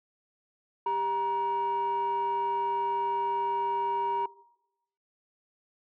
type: tone pair together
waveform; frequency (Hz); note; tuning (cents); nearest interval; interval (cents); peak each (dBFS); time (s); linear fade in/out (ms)
sine; 397.6 / 945.7; G4 / A#5; +25 / +25; octave + minor third; 1500; -33 / -24; 0.86-4.26; 5
effects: noise-tail reverb RT60 0.9 s tail -22 dB re dry + tanh soft clip ceiling -23 dBFS